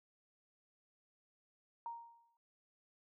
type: tone with exponential decay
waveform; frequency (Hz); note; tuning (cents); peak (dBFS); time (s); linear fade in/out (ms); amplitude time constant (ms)
sine; 932.3; A#5; 0; -39; 1.86-2.37; 1; 110
effects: none